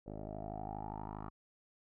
10% pulse tone with low-pass filter sweep, 52.4 Hz, G#1, 16 cents sharp, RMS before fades -44 dBFS, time 0.06-1.3 s, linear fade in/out 10 ms, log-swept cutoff 540 to 1100 Hz, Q 7.5, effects none

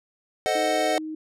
square chord, A diminished seventh, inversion none, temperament equal, 440 / 523.3 / 622.3 / 740 Hz, A4 / C5 / Eb5 / Gb5, 0 / 0 / 0 / 0 cents, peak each -31 / -31 / -26 / -26 dBFS, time 0.46-0.98 s, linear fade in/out 0 ms
sine tone, 312.6 Hz, D#4, 8 cents sharp, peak -30 dBFS, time 0.55-1.15 s, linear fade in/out 5 ms
effects low-pass 10000 Hz 12 dB/octave

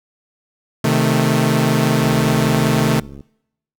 sawtooth chord, A diminished, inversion first, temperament equal with one note detuned, 130.36 / 155.56 / 220 Hz, C3 / Eb3 / A3, -6 / 0 / 0 cents, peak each -14 dBFS, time 0.84-3 s, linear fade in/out 5 ms
click train, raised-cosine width 3 ms, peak -24 dBFS, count 84, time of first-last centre 2.02-3.207 s, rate 69.9 Hz
effects noise-tail reverb RT60 0.8 s tail -26 dB re dry

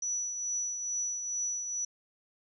sine tone with tremolo, 5910 Hz, F#8, 3 cents flat, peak -29 dBFS, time 0.02-1.85 s, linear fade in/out 5 ms, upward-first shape triangle, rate 2.3 Hz, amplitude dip 50%, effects none

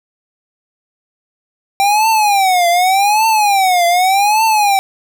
square tone with vibrato, 784 Hz, G5, in tune, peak -10 dBFS, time 1.8-4.79 s, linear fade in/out 0 ms, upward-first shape triangle, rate 0.85 Hz, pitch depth 240 cents each way, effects none

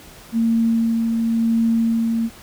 sine tone with tremolo, 228.3 Hz, A#3, 36 cents flat, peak -14 dBFS, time 0.32-2.3 s, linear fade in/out 50 ms, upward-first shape sine, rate 0.94 Hz, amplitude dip 30%, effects pink hiss -43 dBFS RMS until 2.42 s

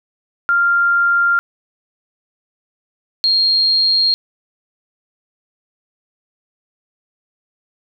sine tone pair in turn, 1393 / 4233 Hz, F6 / C8, -5 / +19 cents, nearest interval octave + perfect fifth, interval 1924 cents, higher second, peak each -11 dBFS, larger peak neither, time 0.49-1.39 / 3.24-4.14 s, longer neither, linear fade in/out 0 ms, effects none

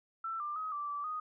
sine tone with pitch steps, 1334 / 1189 / 1266 / 1169 / 1160 / 1244 Hz, E6 / D6 / D#6 / D6 / D6 / D#6, +20 / +21 / +30 / -8 / -22 / -1 cents, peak -35 dBFS, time 0.24-1.2 s, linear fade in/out 5 ms, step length 160 ms, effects none

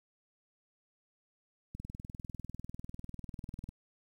click train, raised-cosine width 5 ms, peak -30 dBFS, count 40, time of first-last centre 1.75-3.69 s, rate 20.1 Hz, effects 10-bit

